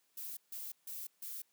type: noise bursts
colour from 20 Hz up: violet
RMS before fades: -44 dBFS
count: 4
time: 0.17-1.42 s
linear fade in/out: 5 ms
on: 200 ms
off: 150 ms
effects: white hiss -75 dBFS RMS until 1.52 s + high-pass 150 Hz 12 dB/octave